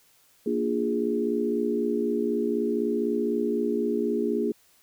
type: chord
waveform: sine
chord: Bb dominant seventh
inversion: none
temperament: equal with one note detuned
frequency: 233.1 / 293.7 / 349.2 / 413.2 Hz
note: Bb3 / D4 / F4 / Ab4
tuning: 0 / 0 / 0 / -9 cents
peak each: -28 / -31 / -30 / -27 dBFS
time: 0.46-4.52 s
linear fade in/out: 5 ms
effects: white hiss -61 dBFS RMS until 4.82 s